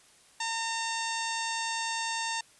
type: harmonic tone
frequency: 910 Hz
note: A#5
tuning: 42 cents flat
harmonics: 1 / 2 / 3 / 4 / 5 / 6 / 7 / 8 / 9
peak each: -34 / -37 / -39 / -40 / -41 / -42 / -42 / -43 / -44 dBFS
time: 0.4-2.41 s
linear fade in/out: 5 ms
effects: white hiss -59 dBFS RMS until 2.59 s + resampled to 24000 Hz